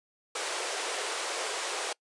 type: band-pass noise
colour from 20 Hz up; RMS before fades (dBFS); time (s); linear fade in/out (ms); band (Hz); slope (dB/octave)
pink; -34; 0.35-1.93; 5; 380 to 9900; 48
effects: noise-tail reverb RT60 0.1 s tail -25 dB re dry + resampled to 24000 Hz